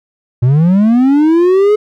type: linear sweep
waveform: triangle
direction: up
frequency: 116.54 to 428 Hz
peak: -4 dBFS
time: 0.42-1.76 s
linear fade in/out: 10 ms
effects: none